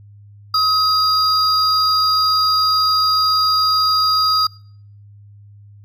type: tone pair together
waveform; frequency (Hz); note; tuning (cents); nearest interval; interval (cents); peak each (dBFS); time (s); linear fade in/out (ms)
triangle; 1269 / 4809; D#6 / D8; +34 / +40; octave + major seventh; 2306; -14; 0.54-4.47; 5
effects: noise-tail reverb RT60 0.6 s tail -25 dB re dry + added 102 Hz sine -40 dBFS peak until 5.84 s